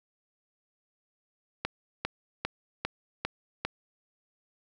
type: click train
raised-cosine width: 0.3 ms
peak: -13 dBFS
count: 6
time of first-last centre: 1.65-3.65 s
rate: 2.5 Hz
effects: none